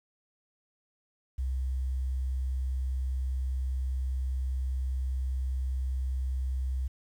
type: tone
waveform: sine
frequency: 65 Hz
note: C2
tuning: 11 cents flat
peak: -27 dBFS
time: 1.38-6.88 s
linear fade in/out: 10 ms
effects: tanh soft clip ceiling -24 dBFS + 10-bit